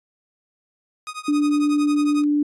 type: tone with tremolo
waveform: sawtooth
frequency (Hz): 1244.5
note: D#6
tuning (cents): 0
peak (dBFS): -23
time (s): 1.07-2.24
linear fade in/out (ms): 0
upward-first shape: triangle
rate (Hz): 11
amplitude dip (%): 100
type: tone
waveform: sine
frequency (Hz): 293.7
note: D4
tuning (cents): 0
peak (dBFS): -16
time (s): 1.28-2.43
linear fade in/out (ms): 5
effects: resampled to 24000 Hz